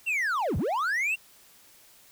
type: linear two-way sweep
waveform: triangle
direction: down then up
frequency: 2794 to 59 to 2794 Hz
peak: -23 dBFS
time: 0.06-1.16 s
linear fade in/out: 20 ms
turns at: 0.57 s
effects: white hiss -56 dBFS RMS until 2.11 s